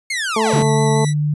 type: linear sweep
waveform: sawtooth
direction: down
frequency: 2200 to 96.7 Hz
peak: -16 dBFS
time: 0.1-0.63 s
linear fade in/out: 5 ms
type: harmonic tone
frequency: 220 Hz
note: A3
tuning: in tune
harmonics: 1 / 2 / 3 / 4 / 5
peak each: -21 / -18 / -27 / -21 / -31 dBFS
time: 0.36-1.05 s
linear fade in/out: 5 ms
type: tone with vibrato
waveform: 10% pulse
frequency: 1975.5 Hz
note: B6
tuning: in tune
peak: -16 dBFS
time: 0.42-1.14 s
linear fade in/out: 50 ms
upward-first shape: square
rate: 5.6 Hz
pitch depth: 13 cents each way
type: tone with pitch glide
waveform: sine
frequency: 143 to 148.99 Hz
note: D3 to D3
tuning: -46 to +25 cents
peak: -15 dBFS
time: 0.53-1.34 s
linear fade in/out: 5 ms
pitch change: +71 cents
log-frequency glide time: 0.97-1.09 s
effects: resampled to 24000 Hz